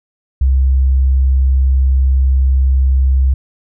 sine tone, 66 Hz, C2, 16 cents sharp, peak -8 dBFS, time 0.41-3.34 s, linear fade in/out 5 ms, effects none

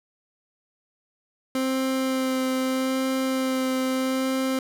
30% pulse tone with vibrato, 261.6 Hz, C4, in tune, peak -20 dBFS, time 1.55-4.59 s, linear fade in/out 2 ms, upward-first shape sine, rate 0.79 Hz, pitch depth 11 cents each way, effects none

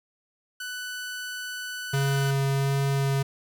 sawtooth tone, 1492 Hz, F#6, 14 cents sharp, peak -29 dBFS, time 0.6-2.31 s, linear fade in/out 5 ms
square tone with vibrato, 137.8 Hz, C#3, 10 cents flat, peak -23 dBFS, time 1.93-3.23 s, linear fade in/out 10 ms, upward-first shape sine, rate 1.4 Hz, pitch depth 8 cents each way
effects none

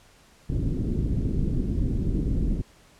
pink low-pass noise, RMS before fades -25 dBFS, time 0.49-2.62 s, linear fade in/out 10 ms, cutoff 310 Hz, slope 24 dB/octave, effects pink hiss -56 dBFS RMS until 2.99 s + low-pass 10000 Hz 12 dB/octave

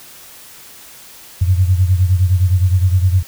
sine beating tone pair, 90 / 99.7 Hz, F#2 / G2, -47 / +30 cents, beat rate 9.7 Hz, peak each -11 / -16 dBFS, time 1.41-3.23 s, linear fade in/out 10 ms, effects white hiss -39 dBFS RMS until 3.27 s

